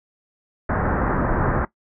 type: low-pass noise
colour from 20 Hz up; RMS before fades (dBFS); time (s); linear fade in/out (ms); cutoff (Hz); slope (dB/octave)
pink; -21; 0.69-1.65; 5; 1700; 48
effects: noise-tail reverb RT60 0.1 s tail -17 dB re dry